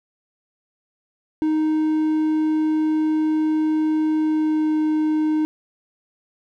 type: tone with pitch glide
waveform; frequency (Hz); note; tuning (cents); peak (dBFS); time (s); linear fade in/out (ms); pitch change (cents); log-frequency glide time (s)
triangle; 311.1 to 309.1; D#4 to D#4; 0 to -11; -15; 1.42-5.45; 0; -11; 4.17-4.78
effects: none